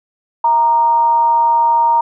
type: tone with frequency modulation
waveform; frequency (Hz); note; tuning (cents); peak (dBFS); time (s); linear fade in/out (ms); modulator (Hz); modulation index
sine; 932.3; A#5; 0; -9; 0.44-2.01; 5; 273; 0.23
effects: none